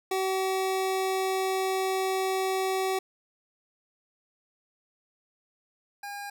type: tone pair in turn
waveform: 25% pulse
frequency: 380 / 809.9 Hz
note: F#4 / G#5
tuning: +46 / -44 cents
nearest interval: octave + minor second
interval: 1310 cents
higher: second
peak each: -22 / -32 dBFS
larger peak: first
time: 0.11-2.99 / 6.03-6.3 s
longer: first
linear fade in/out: 5 ms
effects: none